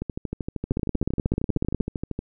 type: two click trains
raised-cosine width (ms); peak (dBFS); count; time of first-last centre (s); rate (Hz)
3; -10 / -15; 19 / 29; 0.71-1.808 / 0.02-2.191; 16.4 / 12.9
effects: none